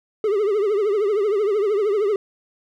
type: tone with vibrato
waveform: triangle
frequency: 412.9 Hz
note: G#4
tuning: 10 cents flat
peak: -15 dBFS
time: 0.24-2.16 s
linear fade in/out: 2 ms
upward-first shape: triangle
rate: 13 Hz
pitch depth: 140 cents each way
effects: none